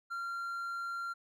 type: tone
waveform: triangle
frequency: 1380 Hz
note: F6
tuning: 21 cents flat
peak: -34 dBFS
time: 0.1-1.14 s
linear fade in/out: 20 ms
effects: none